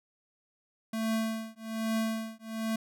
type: tone with tremolo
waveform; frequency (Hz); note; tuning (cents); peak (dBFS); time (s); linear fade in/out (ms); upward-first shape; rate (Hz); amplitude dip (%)
square; 222.6; A3; +20; -27; 0.93-2.76; 5; triangle; 1.2; 100
effects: none